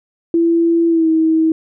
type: tone with pitch glide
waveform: sine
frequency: 335.1 to 320.5 Hz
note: E4 to E4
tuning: +29 to -49 cents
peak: -10 dBFS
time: 0.34-1.52 s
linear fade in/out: 2 ms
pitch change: -78 cents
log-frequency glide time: 0.88-1.08 s
effects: none